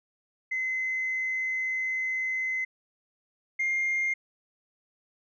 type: tone pair in turn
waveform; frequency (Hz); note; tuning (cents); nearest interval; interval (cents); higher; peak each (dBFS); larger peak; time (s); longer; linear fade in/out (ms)
sine; 2049 / 2116; C7 / C7; -37 / +19; minor second; 56; second; -26 / -23; second; 0.51-2.65 / 3.59-4.14; first; 10
effects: tanh soft clip ceiling -22 dBFS